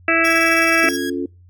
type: harmonic tone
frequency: 329.6 Hz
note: E4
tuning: in tune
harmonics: 1 / 2 / 4 / 5 / 6 / 7 / 8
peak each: -21 / -21 / -21 / -21 / -21 / -21 / -21 dBFS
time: 0.08-0.89 s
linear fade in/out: 2 ms
type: tone with pitch glide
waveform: sawtooth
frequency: 1661.2 to 1648.8 Hz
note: G#6 to G#6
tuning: 0 to -13 cents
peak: -23 dBFS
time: 0.24-1.1 s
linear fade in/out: 5 ms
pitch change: -13 cents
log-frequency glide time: 0.55-0.75 s
type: tone with tremolo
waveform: sawtooth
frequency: 5588 Hz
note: F8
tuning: in tune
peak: -22 dBFS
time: 0.25-0.97 s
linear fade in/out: 0 ms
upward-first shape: square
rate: 19 Hz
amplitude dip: 70%
type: chord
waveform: sine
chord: Db augmented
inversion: none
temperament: equal with one note detuned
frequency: 276.2 / 349.2 / 440 Hz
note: Db4 / F4 / A4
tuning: -6 / 0 / 0 cents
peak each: -23 / -24 / -29 dBFS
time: 0.83-1.26 s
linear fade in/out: 5 ms
effects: noise-tail reverb RT60 0.3 s tail -24 dB re dry + added 89 Hz sine -44 dBFS peak until 1.49 s